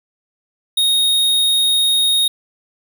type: tone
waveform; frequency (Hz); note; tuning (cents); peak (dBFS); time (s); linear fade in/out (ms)
square; 3729; A#7; 0; -13; 0.77-2.28; 5
effects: none